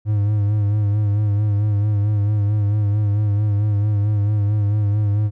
triangle tone with vibrato, 103.83 Hz, G#2, in tune, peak -13 dBFS, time 0.05-5.31 s, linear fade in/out 50 ms, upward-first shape sine, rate 4.5 Hz, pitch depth 45 cents each way, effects none

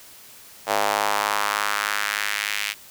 square tone with high-pass filter sweep, 51.7 Hz, G#1, 7 cents flat, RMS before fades -24 dBFS, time 0.66-2.75 s, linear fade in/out 50 ms, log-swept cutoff 670 to 2400 Hz, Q 1.9, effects white hiss -46 dBFS RMS until 2.9 s

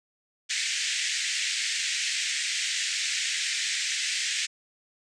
pink band-pass noise, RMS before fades -29 dBFS, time 0.49-4.47 s, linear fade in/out 20 ms, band 1800 to 8300 Hz, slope 48 dB/octave, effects resampled to 22050 Hz

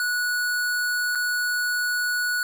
square tone with dropouts, 1468 Hz, F#6, 14 cents flat, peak -23 dBFS, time 0-2.43 s, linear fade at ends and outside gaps 1 ms, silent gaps 1.151-1.155 s, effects 10-bit

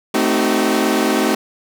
sawtooth chord, A diminished seventh, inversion none, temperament equal with one note detuned, 220 / 261.6 / 311.1 / 379.7 Hz, A3 / C4 / Eb4 / Gb4, 0 / 0 / 0 / +45 cents, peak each -16 dBFS, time 0.14-1.35 s, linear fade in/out 5 ms, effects none

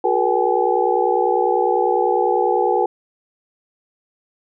sine tone cluster, 363.1 / 423.1 / 483 / 775 / 845 Hz, F#4 / G#4 / B4 / G5 / G#5, -33 / +32 / -39 / -20 / +30 cents, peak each -21 dBFS, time 0.04-2.86 s, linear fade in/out 5 ms, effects none

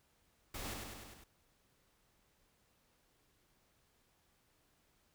pink noise with echo, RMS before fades -44 dBFS, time 0.54-0.74 s, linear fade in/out 5 ms, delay 100 ms, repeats 5, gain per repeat -3 dB, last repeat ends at 1.24 s, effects pink hiss -74 dBFS RMS until 5.14 s

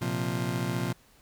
30% pulse chord, Bb suspended second, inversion none, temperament just, 116.54 / 131.11 / 174.81 Hz, Bb2 / C3 / F3, 0 / +4 / +2 cents, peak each -30 dBFS, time 0.01-0.93 s, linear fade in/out 10 ms, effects pink hiss -60 dBFS RMS until 1.21 s

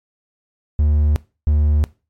triangle tone pair in turn, 75 / 75 Hz, D2 / D2, +37 / +37 cents, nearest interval unison, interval 0 cents, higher neither, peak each -10 dBFS, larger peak neither, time 0.79-1.16 / 1.47-1.84 s, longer neither, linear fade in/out 0 ms, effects noise-tail reverb RT60 0.3 s tail -20 dB re dry + MP3 64 kbps

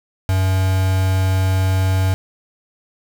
triangle tone with quantisation, 94.4 Hz, F#2, 35 cents sharp, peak -12 dBFS, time 0.29-2.14 s, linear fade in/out 0 ms, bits 4, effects none

